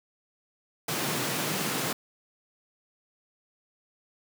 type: high-pass noise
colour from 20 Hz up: pink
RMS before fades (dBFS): -30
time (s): 0.88-1.93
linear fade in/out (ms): 5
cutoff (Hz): 120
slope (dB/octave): 48
effects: none